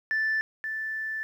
sine tone pair in turn, 1760 / 1760 Hz, A6 / A6, 0 / 0 cents, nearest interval unison, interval 0 cents, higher neither, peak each -22 / -29 dBFS, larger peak first, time 0.11-0.41 / 0.64-1.23 s, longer second, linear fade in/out 0 ms, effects tanh soft clip ceiling -21 dBFS + 10-bit

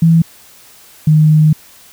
sine tone pair in turn, 164.81 / 154.32 Hz, E3 / D#3, 0 / -14 cents, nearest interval minor second, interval 114 cents, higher first, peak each -5 dBFS, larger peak neither, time 0.02-0.22 / 1.07-1.53 s, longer second, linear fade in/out 5 ms, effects white hiss -42 dBFS RMS until 1.92 s

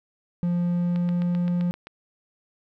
triangle tone with pitch glide, 174.61 to 175.82 Hz, F3 to F3, 0 to +12 cents, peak -19 dBFS, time 0.43-1.71 s, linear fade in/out 0 ms, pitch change +12 cents, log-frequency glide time 0.55-1.51 s
click train, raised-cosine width 0.3 ms, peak -24 dBFS, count 8, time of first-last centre 0.96-1.87 s, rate 7.69 Hz
effects none

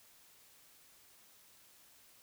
silence, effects white hiss -63 dBFS RMS until 2.22 s

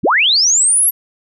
sine linear sweep, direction up, 74.9 to 11680 Hz, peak -9 dBFS, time 0.03-0.91 s, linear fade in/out 20 ms, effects none

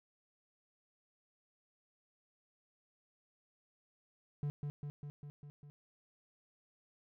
triangle tone with echo, 145.6 Hz, D3, 15 cents flat, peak -32 dBFS, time 4.43-4.5 s, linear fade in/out 0 ms, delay 200 ms, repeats 6, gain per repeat -3 dB, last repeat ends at 5.7 s, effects none

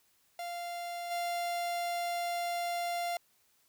45% pulse tone with level steps, 695 Hz, F5, 9 cents flat, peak -37 / -32 dBFS, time 0.39-3.17 s, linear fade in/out 2 ms, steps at 1.1 s, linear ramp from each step 20 ms, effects white hiss -70 dBFS RMS until 3.68 s

